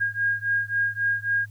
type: beating tone pair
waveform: sine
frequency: 1625 / 1628.7 Hz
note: G#6 / G#6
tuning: -38 / -34 cents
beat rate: 3.7 Hz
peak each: -25 dBFS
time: 0-1.46 s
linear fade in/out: 20 ms
effects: added 105 Hz sine -40 dBFS peak until 1.5 s + white hiss -63 dBFS RMS until 1.5 s